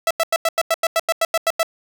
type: tone bursts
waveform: sawtooth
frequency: 659.3 Hz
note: E5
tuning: in tune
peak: -11 dBFS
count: 13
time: 0.07-1.631 s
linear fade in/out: 2 ms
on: 37 ms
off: 90 ms
effects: none